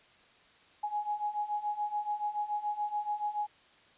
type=beating tone pair; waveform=sine; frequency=830.6 / 837.6 Hz; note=G#5 / G#5; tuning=0 / +15 cents; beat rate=7 Hz; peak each=-36 / -33 dBFS; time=0.83-3.47 s; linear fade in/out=10 ms; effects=white hiss -61 dBFS RMS until 3.97 s + resampled to 8000 Hz